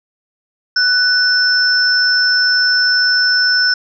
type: tone pair together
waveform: sine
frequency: 1490 / 5321 Hz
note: F#6 / E8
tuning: +12 / +15 cents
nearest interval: octave + minor seventh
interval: 2203 cents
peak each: -13 dBFS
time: 0.76-3.74 s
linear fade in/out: 5 ms
effects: none